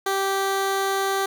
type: tone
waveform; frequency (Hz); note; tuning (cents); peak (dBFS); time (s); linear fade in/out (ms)
15% pulse; 390; G4; -9; -15; 0.06-1.26; 5
effects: none